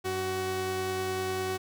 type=tone pair together; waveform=sawtooth; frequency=96.1 / 374.5 Hz; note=G2 / F#4; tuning=-34 / +21 cents; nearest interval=2 octaves; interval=2355 cents; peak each=-34 / -26 dBFS; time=0.04-1.58 s; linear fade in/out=20 ms; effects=none